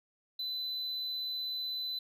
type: tone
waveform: triangle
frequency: 4012 Hz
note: B7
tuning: 26 cents sharp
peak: -33 dBFS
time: 0.39-1.99 s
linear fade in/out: 5 ms
effects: none